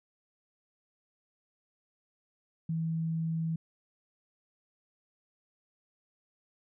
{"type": "tone", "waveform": "sine", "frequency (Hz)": 162.7, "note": "E3", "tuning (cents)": -22, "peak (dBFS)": -29, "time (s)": [2.69, 3.56], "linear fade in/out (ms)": 5, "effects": []}